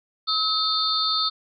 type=tone cluster; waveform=sine; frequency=1283 / 3628 / 4244 / 4541 Hz; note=E6 / A#7 / C8 / C#8; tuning=-47 / -48 / +24 / +41 cents; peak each=-26 dBFS; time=0.27-1.3 s; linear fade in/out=20 ms; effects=none